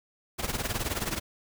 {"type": "noise with tremolo", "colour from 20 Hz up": "pink", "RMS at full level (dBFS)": -28, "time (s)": [0.38, 1.2], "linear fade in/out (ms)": 20, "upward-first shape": "triangle", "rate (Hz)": 19, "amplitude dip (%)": 85, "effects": []}